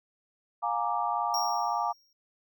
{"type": "chord", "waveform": "sine", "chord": "Bb dominant seventh", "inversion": "second", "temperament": "equal with one note detuned", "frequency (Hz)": [707, 830.6, 932.3, 1174.7], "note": ["F5", "Ab5", "Bb5", "D6"], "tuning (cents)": [21, 0, 0, 0], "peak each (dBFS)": -32, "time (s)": [0.62, 1.93], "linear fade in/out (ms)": 20}
{"type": "tone with exponential decay", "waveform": "square", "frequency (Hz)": 5588, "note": "F8", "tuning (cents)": 0, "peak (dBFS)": -29, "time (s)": [1.34, 2.13], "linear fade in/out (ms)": 2, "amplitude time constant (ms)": 170}
{"effects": []}